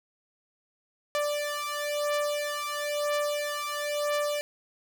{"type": "beating tone pair", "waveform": "sawtooth", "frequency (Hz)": [587.3, 588.3], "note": ["D5", "D5"], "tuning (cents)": [0, 3], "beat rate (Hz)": 1, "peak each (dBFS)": -27, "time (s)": [1.15, 4.41], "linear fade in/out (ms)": 0, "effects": []}